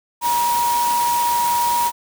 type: tone in noise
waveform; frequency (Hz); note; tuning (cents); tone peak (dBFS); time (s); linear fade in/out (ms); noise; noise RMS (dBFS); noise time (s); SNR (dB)
sine; 954; A#5; +40; -16; 0.21-1.92; 50; white; -26; 0.21-1.92; +7
effects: none